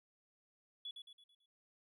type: tone with echo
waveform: triangle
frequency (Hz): 3402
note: G#7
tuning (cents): +41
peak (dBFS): -39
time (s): 0.85-0.91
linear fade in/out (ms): 5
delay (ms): 110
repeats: 5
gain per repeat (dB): -7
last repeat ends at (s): 1.46
effects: tanh soft clip ceiling -41 dBFS